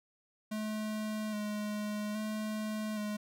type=tone with vibrato; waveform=square; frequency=212.3 Hz; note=G#3; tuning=38 cents sharp; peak=-35 dBFS; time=0.51-3.17 s; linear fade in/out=10 ms; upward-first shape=square; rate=0.61 Hz; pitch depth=21 cents each way; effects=none

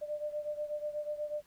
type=beating tone pair; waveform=sine; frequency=595 / 603.2 Hz; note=D5 / D5; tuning=+22 / +46 cents; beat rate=8.2 Hz; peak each=-36 / -40 dBFS; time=0.01-1.42 s; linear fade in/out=20 ms; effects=pink hiss -66 dBFS RMS until 1.46 s

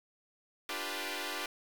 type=chord; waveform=5% pulse; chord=G dominant seventh; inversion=second; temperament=equal; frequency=293.7 / 349.2 / 392 / 493.9 Hz; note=D4 / F4 / G4 / B4; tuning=0 / 0 / 0 / 0 cents; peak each=-31 dBFS; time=0.69-1.46 s; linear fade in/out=2 ms; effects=8-bit

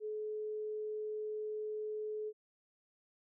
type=tone; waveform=sine; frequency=427.7 Hz; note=A4; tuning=49 cents flat; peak=-37 dBFS; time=0-2.33 s; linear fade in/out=50 ms; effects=none

